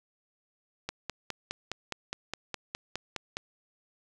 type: click train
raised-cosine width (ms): 0.2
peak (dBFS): -16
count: 13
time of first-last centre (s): 0.89-3.369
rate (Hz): 4.84
effects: none